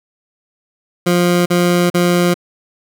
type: tone bursts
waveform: 20% pulse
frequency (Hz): 175.9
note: F3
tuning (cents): +13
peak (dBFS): -6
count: 3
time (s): 1.06-2.342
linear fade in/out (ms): 10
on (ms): 400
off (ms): 41
effects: none